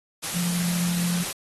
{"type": "tone in noise", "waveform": "sine", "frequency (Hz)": 174.61, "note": "F3", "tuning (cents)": 0, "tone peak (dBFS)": -24, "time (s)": [0.34, 1.24], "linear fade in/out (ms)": 20, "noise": "white", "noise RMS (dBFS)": -30, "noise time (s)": [0.22, 1.33], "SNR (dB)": 3, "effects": ["AAC 32 kbps"]}